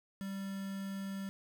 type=tone with quantisation; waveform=triangle; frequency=195.3 Hz; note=G3; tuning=6 cents flat; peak=-36 dBFS; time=0.21-1.29 s; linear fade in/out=0 ms; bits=8; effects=none